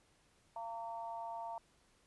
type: harmonic tone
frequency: 228.8 Hz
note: A#3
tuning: 32 cents flat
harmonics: 3 / 4 / 5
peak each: -45 / -43 / -56 dBFS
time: 0.56-1.58 s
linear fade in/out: 2 ms
effects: pink hiss -71 dBFS RMS until 2.06 s + resampled to 24000 Hz